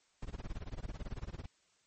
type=noise with tremolo; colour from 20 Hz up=brown; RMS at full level=-39 dBFS; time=0.22-1.46 s; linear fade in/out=5 ms; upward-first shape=sine; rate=18 Hz; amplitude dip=100%; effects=white hiss -72 dBFS RMS until 1.86 s + MP3 32 kbps